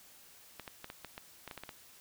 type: clicks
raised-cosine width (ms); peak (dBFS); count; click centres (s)
0.3; -27; 11; 0.597 / 0.678 / 0.844 / 0.901 / 1.047 / 1.179 / 1.477 / 1.512 / 1.577 / 1.636 / 1.692
effects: white hiss -58 dBFS RMS until 2 s